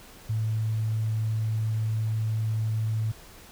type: tone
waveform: sine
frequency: 110 Hz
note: A2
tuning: in tune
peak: -24 dBFS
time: 0.29-3.12 s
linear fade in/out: 10 ms
effects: pink hiss -49 dBFS RMS until 3.51 s